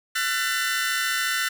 sawtooth tone cluster, 1360 / 1494 / 1785 / 2013 Hz, F6 / F#6 / A6 / B6, -46 / +16 / +24 / +33 cents, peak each -26 / -24 / -24 / -27 dBFS, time 0.15-1.49 s, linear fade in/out 10 ms, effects none

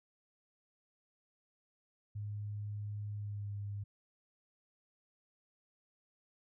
sine tone with pitch glide, 103.83 to 101.63 Hz, G#2 to G#2, 0 to -37 cents, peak -38 dBFS, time 2.15-3.84 s, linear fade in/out 10 ms, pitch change -37 cents, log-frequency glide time 3.14-3.54 s, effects none

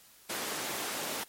pink high-pass noise, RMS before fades -36 dBFS, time 0.29-1.24 s, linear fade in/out 10 ms, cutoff 310 Hz, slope 12 dB/octave, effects white hiss -58 dBFS RMS until 1.28 s + MP3 64 kbps

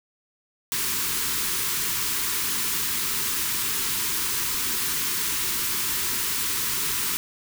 white band-stop noise, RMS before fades -26 dBFS, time 0.72-7.17 s, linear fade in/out 0 ms, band 450 to 900 Hz, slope 96 dB/octave, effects none

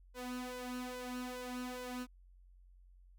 sawtooth tone with flanger, 249.9 Hz, B3, 21 cents sharp, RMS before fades -43 dBFS, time 0.14-2.07 s, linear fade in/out 50 ms, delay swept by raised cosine 2 to 3.3 ms, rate 2.4 Hz, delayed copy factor +0.65, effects added 45 Hz sine -58 dBFS peak until 3.18 s

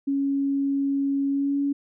sine tone with pitch glide, 277.2 to 281.7 Hz, C#4 to C#4, 0 to +28 cents, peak -21 dBFS, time 0.07-1.73 s, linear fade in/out 10 ms, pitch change +28 cents, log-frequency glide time 1.29-1.58 s, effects none

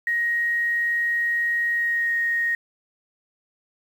sine tone with pitch glide, 1881 to 1866.9 Hz, A#6 to A#6, +15 to +2 cents, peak -20 dBFS, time 0.07-2.55 s, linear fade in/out 2 ms, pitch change -13 cents, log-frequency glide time 1.74-2.13 s, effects 8-bit

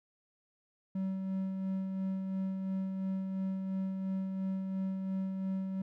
triangle tone with tremolo, 190.7 Hz, G3, 47 cents flat, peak -29 dBFS, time 0.95-5.82 s, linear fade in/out 5 ms, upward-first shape sine, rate 2.9 Hz, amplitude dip 35%, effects none

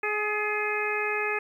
harmonic tone with a mistuned harmonic, 420 Hz, G#4, 19 cents sharp, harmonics 1 / 2 / 3 / 4 / 5 / 6, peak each -31 / -35 / -34 / -33 / -33 / -31 dBFS, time 0.03-1.39 s, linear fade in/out 5 ms, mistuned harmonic 4, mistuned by +24 cents, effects 10-bit

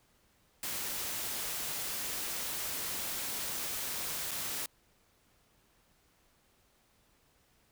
white noise with dropouts, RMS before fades -37 dBFS, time 0.63-4.66 s, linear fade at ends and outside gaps 2 ms, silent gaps 4.31-4.314 s, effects pink hiss -69 dBFS RMS until 7.71 s

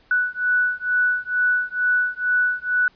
sine beating tone pair, 1480 / 1482.2 Hz, F#6 / F#6, 0 / +3 cents, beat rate 2.2 Hz, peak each -21 / -21 dBFS, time 0.11-2.88 s, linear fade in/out 2 ms, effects pink hiss -57 dBFS RMS until 2.95 s + resampled to 11025 Hz

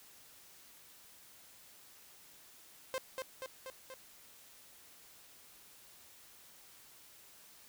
sawtooth tone with echo, 523.3 Hz, C5, in tune, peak -31 dBFS, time 2.94-2.98 s, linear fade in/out 0 ms, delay 240 ms, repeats 4, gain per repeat -3 dB, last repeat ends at 3.94 s, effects white hiss -59 dBFS RMS until 7.68 s

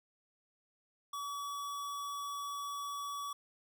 square tone, 1139 Hz, C#6, 47 cents sharp, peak -39 dBFS, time 1.13-3.33 s, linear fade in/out 5 ms, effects none

